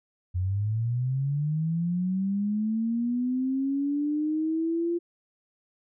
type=linear sweep; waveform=sine; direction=up; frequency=87.7 to 346.1 Hz; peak=-24 dBFS; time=0.34-4.99 s; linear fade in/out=20 ms; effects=none